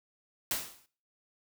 white noise with exponential decay, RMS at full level -29 dBFS, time 0.51-0.86 s, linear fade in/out 1 ms, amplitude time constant 76 ms, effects noise-tail reverb RT60 0.4 s tail -17 dB re dry

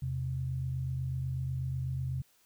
sine tone pair together, 81.89 / 130 Hz, E2 / C3, -11 / -11 cents, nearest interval minor sixth, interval 800 cents, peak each -38 / -32 dBFS, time 0.02-2.22 s, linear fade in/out 5 ms, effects white hiss -67 dBFS RMS until 2.45 s

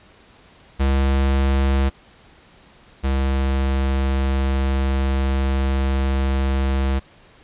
square tone pair in turn, 67.7 / 67.15 Hz, C#2 / C2, -40 / +46 cents, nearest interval unison, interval 14 cents, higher first, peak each -16 / -18 dBFS, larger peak first, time 0.79-1.9 / 3.03-7 s, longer second, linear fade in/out 20 ms, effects pink hiss -50 dBFS RMS until 7.43 s + resampled to 8000 Hz

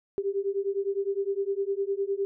sine beating tone pair, 390.8 / 400.6 Hz, G4 / G4, -5 / +38 cents, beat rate 9.8 Hz, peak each -29 dBFS, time 0.18-2.25 s, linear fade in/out 0 ms, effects none

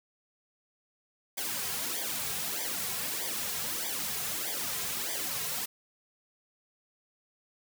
white noise with flanger, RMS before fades -34 dBFS, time 1.37-5.66 s, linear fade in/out 10 ms, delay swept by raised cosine 0.73 to 3.43 ms, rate 1.6 Hz, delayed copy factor -0.9, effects none

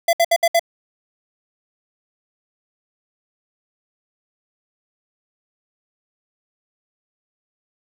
square tone bursts, 676 Hz, E5, 43 cents sharp, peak -13 dBFS, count 5, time 0.08-0.595 s, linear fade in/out 5 ms, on 51 ms, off 65 ms, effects none

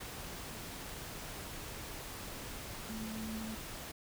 sine tone in noise, 220 Hz, A3, in tune, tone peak -40 dBFS, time 2.89-3.55 s, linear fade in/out 10 ms, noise pink, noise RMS -45 dBFS, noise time 0-3.92 s, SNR +2 dB, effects none

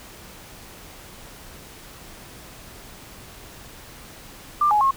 sine tone with pitch steps, 1189 / 839 / 1080 Hz, D6 / G#5 / C#6, +21 / +17 / -45 cents, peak -15 dBFS, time 4.61-4.91 s, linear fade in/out 5 ms, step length 100 ms, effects pink hiss -43 dBFS RMS until 4.96 s

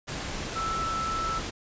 sine tone in noise, 1322 Hz, E6, 5 cents sharp, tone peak -28 dBFS, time 0.55-1.4 s, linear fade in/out 20 ms, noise pink, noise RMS -34 dBFS, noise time 0.07-1.51 s, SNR +3 dB, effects resampled to 16000 Hz

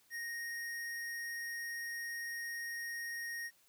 square tone, 1864.7 Hz, A#6, in tune, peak -40 dBFS, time 0.1-3.51 s, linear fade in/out 50 ms, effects white hiss -69 dBFS RMS until 3.68 s

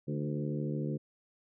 harmonic tone with a mistuned harmonic, 73.42 Hz, D2, in tune, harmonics 2 / 3 / 4 / 5 / 6 / 7, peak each -34 / -38 / -40 / -42 / -44 / -45 dBFS, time 0.07-0.98 s, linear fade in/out 20 ms, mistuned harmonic 4, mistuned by +44 cents, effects none

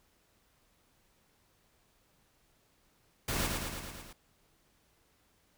pink noise with echo, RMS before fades -33 dBFS, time 3.28-3.47 s, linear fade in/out 5 ms, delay 110 ms, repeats 6, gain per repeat -3 dB, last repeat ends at 4.13 s, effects pink hiss -70 dBFS RMS until 5.57 s

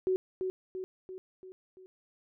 sine tone with echo, 373.5 Hz, F#4, 16 cents sharp, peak -25 dBFS, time 0.07-0.16 s, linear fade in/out 0 ms, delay 340 ms, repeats 5, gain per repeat -5 dB, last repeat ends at 1.86 s, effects none

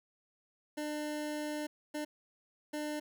25% pulse tone bursts at uneven times, 300 Hz, D4, 37 cents sharp, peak -32 dBFS, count 3, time 0.77-1.67 / 1.94-2.05 / 2.73-3 s, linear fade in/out 10 ms, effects none

